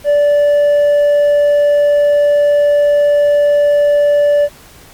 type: tone with hard clipping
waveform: sine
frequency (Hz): 582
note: D5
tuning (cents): -16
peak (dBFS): -8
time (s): 0.04-4.49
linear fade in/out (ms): 50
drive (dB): 2
effects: pink hiss -40 dBFS RMS until 4.93 s + MP3 96 kbps